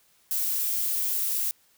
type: noise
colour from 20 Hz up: violet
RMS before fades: -27 dBFS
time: 0.31-1.51 s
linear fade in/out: 0 ms
effects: white hiss -63 dBFS RMS until 1.77 s